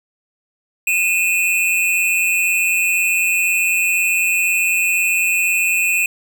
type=tone pair together; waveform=square; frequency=2472 / 2654 Hz; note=D#7 / E7; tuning=-12 / +11 cents; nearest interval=minor second; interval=123 cents; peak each=-18 dBFS; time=0.87-6.06 s; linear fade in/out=2 ms; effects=none